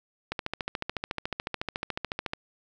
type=click train; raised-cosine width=0.3 ms; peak=-14 dBFS; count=29; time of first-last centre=0.32-2.334 s; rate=13.9 Hz; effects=none